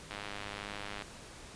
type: click train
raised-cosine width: 0.3 ms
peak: -24 dBFS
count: 94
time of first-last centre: 0.11-1.022 s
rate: 102 Hz
effects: pink hiss -50 dBFS RMS until 1.55 s + resampled to 22050 Hz